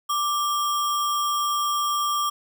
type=tone with sample-and-hold; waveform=sine; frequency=1176 Hz; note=D6; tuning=2 cents sharp; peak=-21 dBFS; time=0.09-2.3 s; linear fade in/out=10 ms; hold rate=4410 Hz; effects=none